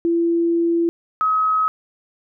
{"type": "tone pair in turn", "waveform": "sine", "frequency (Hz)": [337.6, 1274.6], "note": ["E4", "D#6"], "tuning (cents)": [41, 41], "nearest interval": "octave + major seventh", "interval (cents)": 2300, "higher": "second", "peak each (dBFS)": -15, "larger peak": "neither", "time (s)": [[0.05, 0.89], [1.21, 1.68]], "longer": "first", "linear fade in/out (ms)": 0, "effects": []}